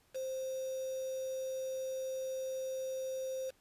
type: tone with quantisation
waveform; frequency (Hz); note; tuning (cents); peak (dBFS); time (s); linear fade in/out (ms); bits
sine; 524; C5; +2; -36; 0.14-3.51; 20; 8
effects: pink hiss -70 dBFS RMS until 3.6 s + resampled to 32000 Hz